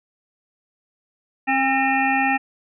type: harmonic tone with a mistuned harmonic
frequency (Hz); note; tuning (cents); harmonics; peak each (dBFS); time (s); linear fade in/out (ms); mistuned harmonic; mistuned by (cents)
268.2; C4; +43; 1 / 3 / 5 / 7 / 9 / 10; -24 / -20 / -32 / -23 / -26 / -28; 1.47-2.38; 20; 7; -39
effects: none